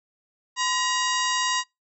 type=harmonic tone with a mistuned harmonic; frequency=951 Hz; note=A#5; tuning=34 cents sharp; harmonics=1 / 2 / 3 / 4 / 5 / 6 / 7 / 8; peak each=-26 / -29 / -31 / -32 / -33 / -34 / -34 / -35 dBFS; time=0.56-1.64 s; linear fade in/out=50 ms; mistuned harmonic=1; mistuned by=+120 cents; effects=noise-tail reverb RT60 0.2 s tail -25 dB re dry